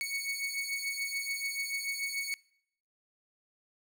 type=beating tone pair; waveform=sawtooth; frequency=2217 / 2223.9 Hz; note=C#7 / C#7; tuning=0 / +5 cents; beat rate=6.9 Hz; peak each=-34 / -32 dBFS; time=0.01-2.34 s; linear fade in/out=0 ms; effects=noise-tail reverb RT60 0.7 s tail -24 dB re dry